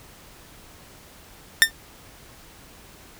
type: tone with exponential decay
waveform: sawtooth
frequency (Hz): 1804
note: A6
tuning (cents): +43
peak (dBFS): -3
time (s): 1.62-1.71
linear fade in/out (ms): 0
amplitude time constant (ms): 18
effects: pink hiss -48 dBFS RMS until 3.19 s